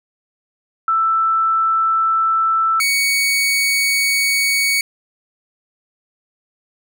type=tone pair in turn; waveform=sine / sawtooth; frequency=1325 / 2235 Hz; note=E6 / C#7; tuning=+9 / +14 cents; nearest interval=major sixth; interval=905 cents; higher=second; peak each=-13 / -11 dBFS; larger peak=second; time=0.88-2.8 / 2.8-4.81 s; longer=second; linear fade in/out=2 ms; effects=none